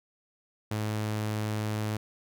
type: tone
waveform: sawtooth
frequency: 107.1 Hz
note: A2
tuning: 46 cents flat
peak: -25 dBFS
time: 0.71-1.97 s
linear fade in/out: 5 ms
effects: none